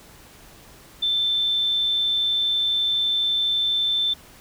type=tone; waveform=sine; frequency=3544 Hz; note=A7; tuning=12 cents sharp; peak=-19 dBFS; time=1.02-4.14 s; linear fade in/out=10 ms; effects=pink hiss -48 dBFS RMS until 4.4 s